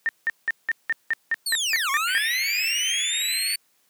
sine tone bursts, 1815 Hz, A#6, 47 cents flat, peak -19 dBFS, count 11, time 0.06-2.179 s, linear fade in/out 0 ms, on 29 ms, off 180 ms
25% pulse linear two-way sweep, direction down then up, 4532 to 1055 to 4532 Hz, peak -19 dBFS, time 1.46-3.56 s, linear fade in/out 5 ms, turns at 1.9 s
pink band-pass noise, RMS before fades -32 dBFS, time 2.07-3.56 s, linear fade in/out 10 ms, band 2000 to 2700 Hz, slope 48 dB/octave
effects white hiss -65 dBFS RMS until 3.89 s + high-pass 150 Hz 12 dB/octave

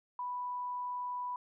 sine tone, 987.8 Hz, B5, in tune, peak -35 dBFS, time 0.19-1.36 s, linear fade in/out 2 ms, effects none

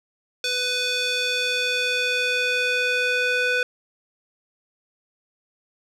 square tone with band-pass filter sweep, 497.3 Hz, B4, 12 cents sharp, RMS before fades -23 dBFS, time 0.44-3.63 s, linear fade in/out 2 ms, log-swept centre 4000 to 2000 Hz, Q 1.6, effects none

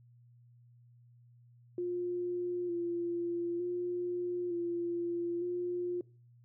sine tone with vibrato, 349.2 Hz, F4, in tune, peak -32 dBFS, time 1.78-6.01 s, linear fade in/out 2 ms, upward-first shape square, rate 0.55 Hz, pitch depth 24 cents each way, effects noise-tail reverb RT60 0.4 s tail -22 dB re dry + added 120 Hz sine -58 dBFS peak until 6.44 s

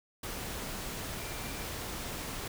sine tone in noise, 2369 Hz, D7, 14 cents sharp, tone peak -50 dBFS, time 1.18-1.63 s, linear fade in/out 5 ms, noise pink, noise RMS -39 dBFS, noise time 0.23-2.48 s, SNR -14 dB, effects none

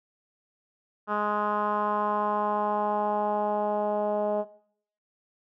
10% pulse tone with low-pass filter sweep, 208.8 Hz, G#3, 10 cents sharp, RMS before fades -27 dBFS, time 1.07-4.45 s, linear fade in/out 50 ms, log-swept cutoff 1300 to 650 Hz, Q 3, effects noise-tail reverb RT60 0.6 s tail -18 dB re dry

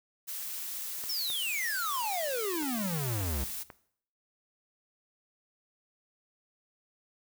blue noise, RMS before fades -38 dBFS, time 0.27-3.64 s, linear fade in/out 20 ms
clicks, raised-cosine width 0.5 ms, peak -29 dBFS, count 5, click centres 1.039 / 1.302 / 2.626 / 3.207 / 3.702 s
square exponential sweep, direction down, 5560 to 63.4 Hz, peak -32 dBFS, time 1.09-3.44 s, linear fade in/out 5 ms
effects noise-tail reverb RT60 0.6 s tail -17 dB re dry

